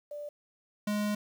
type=tone pair in turn; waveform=sine / square; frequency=587.3 / 208.4 Hz; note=D5 / G#3; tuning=0 / +6 cents; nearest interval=octave + tritone; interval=1794 cents; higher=first; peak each=-37 / -29 dBFS; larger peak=second; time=0.11-0.29 / 0.87-1.15 s; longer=second; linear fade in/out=5 ms; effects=10-bit